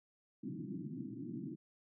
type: band-pass noise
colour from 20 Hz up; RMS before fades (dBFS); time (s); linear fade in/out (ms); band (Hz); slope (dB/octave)
white; -44; 0.43-1.56; 10; 120 to 340; 96
effects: none